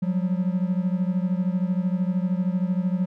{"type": "beating tone pair", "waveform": "triangle", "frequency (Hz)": [179, 192], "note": ["F3", "G3"], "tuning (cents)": [43, -36], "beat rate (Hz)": 13, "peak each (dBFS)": [-21, -24], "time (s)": [0.02, 3.06], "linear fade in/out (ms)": 10, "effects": []}